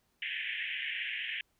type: band-pass noise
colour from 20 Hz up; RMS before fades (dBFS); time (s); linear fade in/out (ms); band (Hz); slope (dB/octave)
pink; -37; 0.22-1.41; 2; 1700 to 3200; 96
effects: pink hiss -75 dBFS RMS until 1.59 s